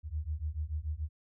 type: beating tone pair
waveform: sine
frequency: 73.42 / 80.32 Hz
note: D2 / E2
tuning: 0 / -44 cents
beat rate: 6.9 Hz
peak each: -36 / -36 dBFS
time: 0.03-1.09 s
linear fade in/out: 50 ms
effects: none